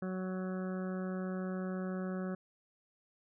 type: harmonic tone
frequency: 186 Hz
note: F#3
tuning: 9 cents sharp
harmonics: 1 / 2 / 3 / 4 / 6 / 7 / 8 / 9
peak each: -36 / -43 / -45 / -53 / -54 / -52 / -53 / -56 dBFS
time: 0.02-2.35 s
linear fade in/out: 5 ms
effects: none

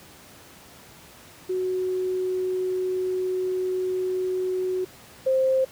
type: tone pair in turn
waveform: sine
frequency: 370 / 525.4 Hz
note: F#4 / C5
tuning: 0 / +7 cents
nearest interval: tritone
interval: 607 cents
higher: second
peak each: -23 / -18 dBFS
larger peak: second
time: 1.49-4.85 / 5.26-5.65 s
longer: first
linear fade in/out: 10 ms
effects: pink hiss -48 dBFS RMS until 5.71 s + high-pass 80 Hz 12 dB/octave

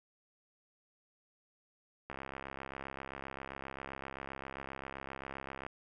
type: click train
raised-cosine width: 0.5 ms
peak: -27 dBFS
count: 242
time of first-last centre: 2.1-5.665 s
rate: 67.6 Hz
effects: none

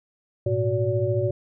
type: tone cluster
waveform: sine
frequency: 105.8 / 119.7 / 370.3 / 573 Hz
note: G#2 / A#2 / F#4 / D5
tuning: +33 / +46 / +1 / -43 cents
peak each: -26 dBFS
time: 0.46-1.31 s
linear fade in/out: 5 ms
effects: none

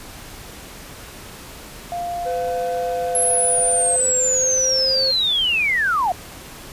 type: tone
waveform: sine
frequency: 698.5 Hz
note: F5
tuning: in tune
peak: -23 dBFS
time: 1.92-3.96 s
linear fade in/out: 0 ms
type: tone with pitch glide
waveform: triangle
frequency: 507 to 527.9 Hz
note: B4 to C5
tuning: +45 to +15 cents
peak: -21 dBFS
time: 2.25-5.12 s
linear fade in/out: 20 ms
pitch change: +70 cents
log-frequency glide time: 4.09-4.9 s
type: linear sweep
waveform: sine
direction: down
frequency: 11070 to 678 Hz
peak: -16 dBFS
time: 3.15-6.12 s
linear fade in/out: 2 ms
effects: pink hiss -38 dBFS RMS until 6.72 s + resampled to 32000 Hz

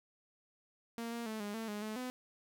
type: tone with pitch steps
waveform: sawtooth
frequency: 231.7 / 234.3 / 218.5 / 205.6 / 224.5 / 207.9 / 215.9 / 252.4 Hz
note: A#3 / A#3 / A3 / G#3 / A3 / G#3 / A3 / B3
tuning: -10 / +9 / -12 / -17 / +35 / +2 / -33 / +38 cents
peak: -35 dBFS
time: 0.98-2.1 s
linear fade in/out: 0 ms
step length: 140 ms
effects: none

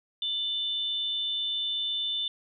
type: tone pair together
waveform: sine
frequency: 2967 / 3546 Hz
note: F#7 / A7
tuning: +4 / +13 cents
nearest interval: minor third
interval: 309 cents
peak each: -36 / -28 dBFS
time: 0.22-2.28 s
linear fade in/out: 2 ms
effects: none

